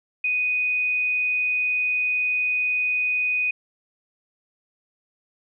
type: tone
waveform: sine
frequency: 2489 Hz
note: D#7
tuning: in tune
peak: -20 dBFS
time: 0.24-3.51 s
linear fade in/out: 5 ms
effects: none